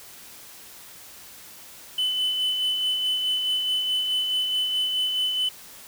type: tone with tremolo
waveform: sine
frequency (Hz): 3016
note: F#7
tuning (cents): +32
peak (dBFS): -18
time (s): 1.98-5.49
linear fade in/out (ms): 5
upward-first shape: sine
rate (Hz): 4.7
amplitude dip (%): 45
effects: tanh soft clip ceiling -20 dBFS + white hiss -45 dBFS RMS until 5.87 s